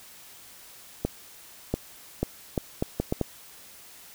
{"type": "accelerating click train", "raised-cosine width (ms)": 2, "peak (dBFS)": -11, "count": 8, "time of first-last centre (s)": [1.05, 3.213], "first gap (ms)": 690, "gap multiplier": 0.71, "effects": ["white hiss -49 dBFS RMS until 4.14 s"]}